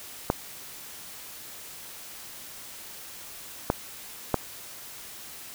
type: clicks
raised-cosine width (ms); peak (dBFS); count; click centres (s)
1; -7; 3; 0.301 / 3.701 / 4.343
effects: white hiss -43 dBFS RMS until 5.54 s